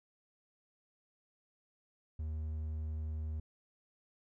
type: tone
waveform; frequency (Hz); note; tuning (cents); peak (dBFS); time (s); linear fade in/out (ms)
triangle; 77.78; D#2; 0; -34; 2.19-3.4; 5
effects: none